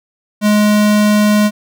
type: tone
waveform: square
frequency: 209.6 Hz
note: G#3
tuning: 16 cents sharp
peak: -9 dBFS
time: 0.41-1.51 s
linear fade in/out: 50 ms
effects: none